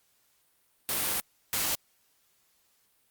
white noise bursts at uneven times, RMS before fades -29 dBFS, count 2, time 0.89-1.2 / 1.53-1.75 s, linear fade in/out 0 ms, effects white hiss -69 dBFS RMS until 3.1 s + Opus 48 kbps

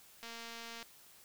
click train, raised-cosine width 0.2 ms, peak -30 dBFS, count 139, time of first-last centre 0.23-0.827 s, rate 231 Hz, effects white hiss -60 dBFS RMS until 1.24 s

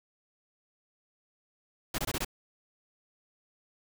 pink noise bursts, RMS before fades -32 dBFS, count 5, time 1.94-2.248 s, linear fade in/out 5 ms, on 44 ms, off 22 ms, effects none

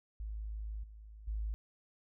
sine tone with level steps, 53.3 Hz, G#1, 46 cents sharp, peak -38 / -49 / -34 dBFS, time 0.2-1.54 s, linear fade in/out 0 ms, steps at 0.83 / 1.27 s, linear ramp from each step 10 ms, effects none

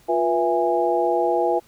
sine tone cluster, 351.8 / 487.4 / 664 / 824 Hz, F4 / B4 / E5 / G#5, +13 / -23 / +12 / -14 cents, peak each -23 dBFS, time 0.08-1.6 s, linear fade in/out 20 ms, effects pink hiss -55 dBFS RMS until 1.67 s

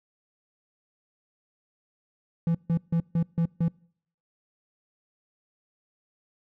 triangle tone bursts, 167.1 Hz, E3, 24 cents sharp, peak -19 dBFS, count 6, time 2.47-3.682 s, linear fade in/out 2 ms, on 77 ms, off 150 ms, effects noise-tail reverb RT60 0.6 s tail -25 dB re dry

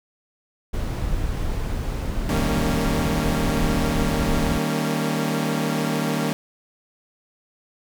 brown noise, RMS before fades -25 dBFS, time 0.73-4.59 s, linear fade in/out 10 ms
sawtooth chord, Eb dominant seventh, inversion none, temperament equal with one note detuned, 155.56 / 196 / 230 / 277.2 Hz, Eb3 / G3 / Bb3 / Db4, 0 / 0 / -23 / 0 cents, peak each -22 / -25 / -22 / -24 dBFS, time 2.29-6.33 s, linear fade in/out 0 ms
effects none

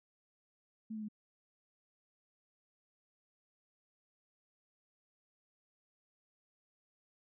sine tone with pitch steps, 220 / 215.7 / 211.5 Hz, A3 / A3 / G#3, 0 / -34 / +32 cents, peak -39 dBFS, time 0.9-1.086 s, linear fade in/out 10 ms, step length 62 ms, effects none

